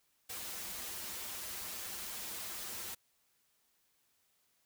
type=noise with comb filter; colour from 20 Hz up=white; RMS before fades=-43 dBFS; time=0.29-2.95 s; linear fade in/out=10 ms; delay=7.1 ms; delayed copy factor=-0.75; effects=white hiss -75 dBFS RMS until 4.65 s